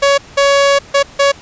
sawtooth tone bursts at uneven times, 560 Hz, C#5, 18 cents sharp, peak -4 dBFS, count 4, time 0.02-0.18 / 0.37-0.79 / 0.94-1.03 / 1.19-1.32 s, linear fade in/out 10 ms, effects pink hiss -38 dBFS RMS until 1.41 s + resampled to 16000 Hz

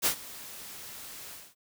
white noise with ADSR envelope, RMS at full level -24 dBFS, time 0.02-1.55 s, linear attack 36 ms, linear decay 93 ms, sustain -20 dB, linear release 230 ms, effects none

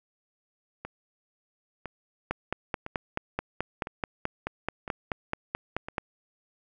two click trains, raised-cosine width 0.5 ms, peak -13 / -21 dBFS, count 18 / 6, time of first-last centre 2.31-5.982 / 0.85-5.885 s, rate 4.63 / 0.993 Hz, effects none

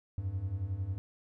triangle beating tone pair, 87.9 / 98.9 Hz, F2 / G2, +12 / +16 cents, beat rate 11 Hz, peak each -36 / -32 dBFS, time 0.18-0.98 s, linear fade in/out 0 ms, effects none

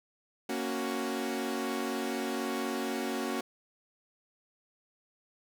sawtooth chord, F# major, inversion first, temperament equal, 233.1 / 277.2 / 370 Hz, A#3 / C#4 / F#4, 0 / 0 / 0 cents, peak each -32 dBFS, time 0.49-3.41 s, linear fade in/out 5 ms, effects none

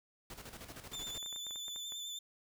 pink noise with tremolo, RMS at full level -48 dBFS, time 0.3-1.18 s, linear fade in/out 2 ms, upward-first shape square, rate 13 Hz, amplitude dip 60%
30% pulse tone with vibrato, 3526 Hz, A7, 3 cents sharp, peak -38 dBFS, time 0.93-2.19 s, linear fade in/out 5 ms, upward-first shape triangle, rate 9.8 Hz, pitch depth 36 cents each way
clicks, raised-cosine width 0.5 ms, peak -38 dBFS, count 10, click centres 1.228 / 1.261 / 1.327 / 1.361 / 1.467 / 1.509 / 1.559 / 1.682 / 1.761 / 1.922 s
effects none

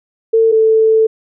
sine tone pair in turn, 449.2 / 442 Hz, A4 / A4, +36 / +8 cents, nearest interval unison, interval 28 cents, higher first, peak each -7 dBFS, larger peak neither, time 0.33-0.52 / 0.52-1.07 s, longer second, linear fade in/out 10 ms, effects none

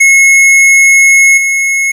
square tone with level steps, 2176 Hz, C#7, 33 cents flat, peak -3 / -9 dBFS, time 0-1.92 s, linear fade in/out 10 ms, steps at 1.37 s, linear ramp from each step 10 ms, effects low-pass 12000 Hz 12 dB/octave + 7-bit

